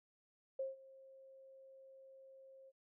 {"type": "tone with ADSR envelope", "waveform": "sine", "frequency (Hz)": 534, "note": "C5", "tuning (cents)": 35, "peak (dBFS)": -36, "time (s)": [0.59, 2.72], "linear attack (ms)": 6, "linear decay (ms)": 160, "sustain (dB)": -21, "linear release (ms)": 37, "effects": []}